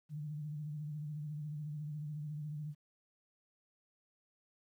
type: tone with vibrato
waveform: sine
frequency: 150 Hz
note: D3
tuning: 37 cents sharp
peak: -39 dBFS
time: 0.09-2.75 s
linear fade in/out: 50 ms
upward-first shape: sine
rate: 14 Hz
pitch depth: 54 cents each way
effects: 12-bit